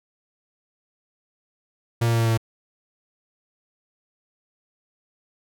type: tone with pitch steps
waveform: 45% pulse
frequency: 117 / 116.19 / 115.39 / 114.59 / 113.8 / 113.01 Hz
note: A#2 / A#2 / A#2 / A#2 / A#2 / A2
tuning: +7 / -5 / -17 / -29 / -41 / +47 cents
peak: -18 dBFS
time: 2.01-2.376 s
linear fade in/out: 10 ms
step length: 61 ms
effects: none